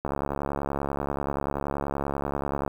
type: click train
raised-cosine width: 1 ms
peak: -14 dBFS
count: 186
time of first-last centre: 0.05-2.678 s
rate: 70.4 Hz
effects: 8-bit